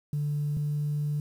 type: tone pair in turn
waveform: sine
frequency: 146.9 / 147.61 Hz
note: D3 / D3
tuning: +1 / +9 cents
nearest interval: unison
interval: 8 cents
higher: second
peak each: -25 dBFS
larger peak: neither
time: 0.13-0.57 / 0.57-1.2 s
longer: second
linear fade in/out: 2 ms
effects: tanh soft clip ceiling -22 dBFS + 9-bit